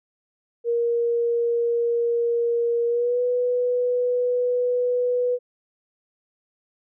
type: tone with pitch glide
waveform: sine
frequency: 470.5 to 492.8 Hz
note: A#4 to B4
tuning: +16 to -4 cents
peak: -19 dBFS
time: 0.64-5.39 s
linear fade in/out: 50 ms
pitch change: +80 cents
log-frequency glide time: 2.87-3.21 s
effects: none